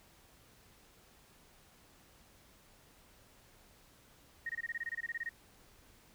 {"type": "tone bursts", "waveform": "sine", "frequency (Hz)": 1864.7, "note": "A#6", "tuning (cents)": 0, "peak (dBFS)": -35, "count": 15, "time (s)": [4.46, 5.292], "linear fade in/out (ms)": 5, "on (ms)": 34, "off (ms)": 23, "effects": ["pink hiss -63 dBFS RMS until 6.14 s"]}